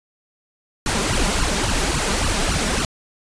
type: noise with flanger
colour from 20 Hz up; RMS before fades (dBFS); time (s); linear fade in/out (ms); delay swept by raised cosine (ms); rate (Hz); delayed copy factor
pink; -20; 0.86-2.85; 2; 0.68 to 5.08; 3.6; +0.95
effects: resampled to 22050 Hz